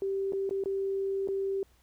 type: tone with dropouts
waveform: sine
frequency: 390 Hz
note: G4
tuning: 9 cents flat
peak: -28 dBFS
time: 0.02-1.63 s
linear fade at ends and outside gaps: 1 ms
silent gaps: 0.323-0.333 / 0.493-0.509 / 0.638-0.658 / 1.275-1.286 s
effects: added 60 Hz sine -63 dBFS peak until 1.82 s + pink hiss -67 dBFS RMS until 1.82 s